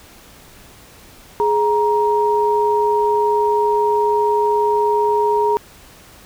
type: tone pair together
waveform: sine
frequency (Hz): 418.7 / 940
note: G#4 / A#5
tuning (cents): +14 / +14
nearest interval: octave + major second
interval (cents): 1400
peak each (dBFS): -16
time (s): 1.4-5.57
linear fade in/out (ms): 0
effects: pink hiss -44 dBFS RMS until 6.25 s